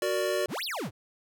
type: chord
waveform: square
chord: Gb augmented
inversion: none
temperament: equal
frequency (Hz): 370 / 466.2 / 587.3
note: Gb4 / Bb4 / D5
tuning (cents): 0 / 0 / 0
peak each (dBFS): -31 / -34 / -30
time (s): 0.02-0.46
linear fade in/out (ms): 2
type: exponential two-way sweep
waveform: square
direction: up then down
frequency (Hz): 83 to 5550 to 84.4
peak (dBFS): -32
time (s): 0.48-0.91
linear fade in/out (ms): 50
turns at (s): 0.64
effects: none